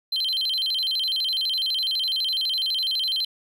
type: tone with vibrato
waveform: triangle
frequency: 3583 Hz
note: A7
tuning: 31 cents sharp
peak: -20 dBFS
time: 0.12-3.25 s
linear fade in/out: 5 ms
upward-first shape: square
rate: 12 Hz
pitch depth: 230 cents each way
effects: tanh soft clip ceiling -16 dBFS